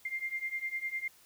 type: beating tone pair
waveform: sine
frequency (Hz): 2098 / 2107.9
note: C7 / C7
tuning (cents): +4 / +12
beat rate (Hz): 9.9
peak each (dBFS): -38 / -36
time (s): 0.05-1.08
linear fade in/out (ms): 5
effects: white hiss -61 dBFS RMS until 1.25 s